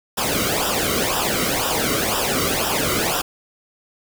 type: noise with flanger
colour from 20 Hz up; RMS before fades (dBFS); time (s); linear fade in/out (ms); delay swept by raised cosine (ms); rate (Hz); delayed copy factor
pink; -21; 0.17-3.22; 10; 0.46 to 1.19; 2; -0.8
effects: none